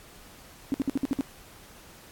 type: tone bursts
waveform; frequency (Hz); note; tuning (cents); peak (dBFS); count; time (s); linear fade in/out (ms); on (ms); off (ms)
sine; 272.6; C#4; -29; -22; 7; 0.72-1.209; 0; 21; 57
effects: pink hiss -51 dBFS RMS until 2.11 s + AAC 64 kbps